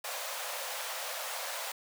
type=high-pass noise; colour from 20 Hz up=pink; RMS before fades=-38 dBFS; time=0.04-1.72 s; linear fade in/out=5 ms; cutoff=500 Hz; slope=96 dB/octave; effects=none